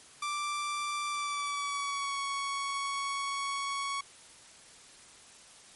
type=tone with pitch glide; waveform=sawtooth; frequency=1174.7 to 1113.3 Hz; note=D6 to C#6; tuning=0 to +7 cents; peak=-28 dBFS; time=0.22-4.01 s; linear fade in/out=5 ms; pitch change=-93 cents; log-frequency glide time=1.09-2.18 s; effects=white hiss -54 dBFS RMS until 5.75 s + MP3 48 kbps